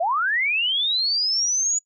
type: linear sweep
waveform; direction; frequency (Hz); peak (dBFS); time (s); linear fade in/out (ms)
sine; up; 622.3 to 6910; -19; 0-1.79; 10
effects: noise-tail reverb RT60 0.1 s tail -24 dB re dry